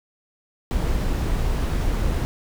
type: noise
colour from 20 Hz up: brown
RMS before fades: -22 dBFS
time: 0.71-2.25 s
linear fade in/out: 0 ms
effects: none